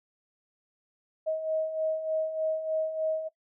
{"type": "beating tone pair", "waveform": "sine", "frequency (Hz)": [630, 633.3], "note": ["D#5", "D#5"], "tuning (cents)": [21, 30], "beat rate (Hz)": 3.3, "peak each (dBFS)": [-35, -28], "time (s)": [1.26, 3.29], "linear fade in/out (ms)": 20, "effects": ["noise-tail reverb RT60 0.1 s tail -19 dB re dry"]}